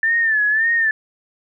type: tone with vibrato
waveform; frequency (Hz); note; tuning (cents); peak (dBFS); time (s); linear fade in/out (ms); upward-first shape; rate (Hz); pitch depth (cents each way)
sine; 1769; A6; +9; -14; 0.03-0.91; 2; sine; 1.8; 88
effects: none